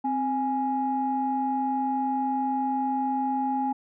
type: tone pair together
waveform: sine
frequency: 262 / 830.6 Hz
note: C4 / G#5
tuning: +2 / 0 cents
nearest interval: octave + minor sixth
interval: 1998 cents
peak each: -27 / -25 dBFS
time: 0.04-3.73 s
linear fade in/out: 10 ms
effects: tanh soft clip ceiling -16 dBFS